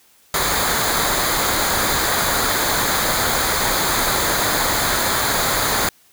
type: noise with comb filter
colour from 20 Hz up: pink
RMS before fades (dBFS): -19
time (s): 0.34-5.89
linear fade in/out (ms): 2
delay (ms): 0.36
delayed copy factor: -0.65
effects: white hiss -54 dBFS RMS until 6.12 s